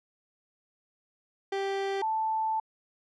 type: tone pair in turn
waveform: 30% pulse / sine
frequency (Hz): 392 / 880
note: G4 / A5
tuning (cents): 0 / 0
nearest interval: octave + major second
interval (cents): 1400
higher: second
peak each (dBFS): -26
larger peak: neither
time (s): 1.52-2.02 / 2.02-2.6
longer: second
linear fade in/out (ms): 5
effects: low-pass 4000 Hz 12 dB/octave